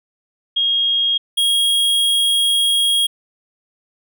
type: tone pair in turn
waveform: sine / square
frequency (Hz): 3260 / 3279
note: G#7 / G#7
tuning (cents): -33 / -23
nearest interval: unison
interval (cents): 10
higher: second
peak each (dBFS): -14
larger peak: neither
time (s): 0.56-1.18 / 1.37-3.07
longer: second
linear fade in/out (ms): 10
effects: none